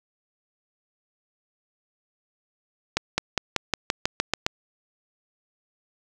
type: accelerating click train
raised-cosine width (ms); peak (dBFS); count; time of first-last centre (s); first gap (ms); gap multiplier
0.2; -4; 10; 2.97-4.465; 210; 0.94
effects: 7-bit